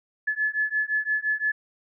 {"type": "beating tone pair", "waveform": "sine", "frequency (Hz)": [1717, 1722.8], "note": ["A6", "A6"], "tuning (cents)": [-43, -37], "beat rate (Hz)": 5.8, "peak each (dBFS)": -26, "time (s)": [0.27, 1.52], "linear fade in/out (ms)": 10, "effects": []}